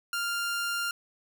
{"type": "tone", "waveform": "sawtooth", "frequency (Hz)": 1396.9, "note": "F6", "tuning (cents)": 0, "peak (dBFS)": -25, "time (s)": [0.13, 0.91], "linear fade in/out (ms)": 2, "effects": []}